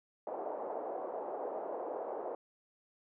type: band-pass noise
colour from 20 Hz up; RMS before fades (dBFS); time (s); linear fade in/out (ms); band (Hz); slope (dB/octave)
pink; -40; 0.27-2.35; 2; 440 to 780; 24
effects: none